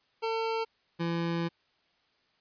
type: tone pair in turn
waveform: 25% pulse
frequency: 450.4 / 168.71 Hz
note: A4 / E3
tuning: +40 / +40 cents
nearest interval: octave + perfect fourth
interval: 1700 cents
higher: first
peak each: -25 dBFS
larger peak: neither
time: 0.22-0.65 / 0.99-1.49 s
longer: second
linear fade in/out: 20 ms
effects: white hiss -70 dBFS RMS until 2.4 s + resampled to 11025 Hz